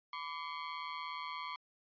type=ring-modulated tone; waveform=sawtooth; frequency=1081 Hz; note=C#6; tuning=44 cents flat; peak=-33 dBFS; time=0.13-1.56 s; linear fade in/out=2 ms; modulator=78.5 Hz; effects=resampled to 11025 Hz